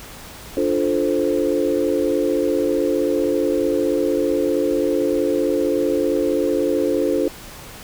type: chord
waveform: sine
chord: D minor seventh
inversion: none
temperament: equal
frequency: 293.7 / 349.2 / 440 / 523.3 Hz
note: D4 / F4 / A4 / C5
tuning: 0 / 0 / 0 / 0 cents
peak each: -22 dBFS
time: 0.57-7.28 s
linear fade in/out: 2 ms
effects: pink hiss -38 dBFS RMS until 7.83 s